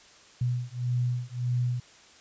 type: beating tone pair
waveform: sine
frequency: 122.2 / 123.9 Hz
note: B2 / B2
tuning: -18 / +6 cents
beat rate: 1.7 Hz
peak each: -29 / -29 dBFS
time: 0.41-1.8 s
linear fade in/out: 5 ms
effects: white hiss -54 dBFS RMS until 2.2 s + resampled to 16000 Hz